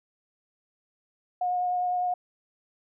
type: tone with vibrato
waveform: sine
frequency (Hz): 721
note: F#5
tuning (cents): -45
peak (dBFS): -24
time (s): 1.41-2.14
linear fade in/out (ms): 5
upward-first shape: sine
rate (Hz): 9.9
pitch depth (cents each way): 10
effects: none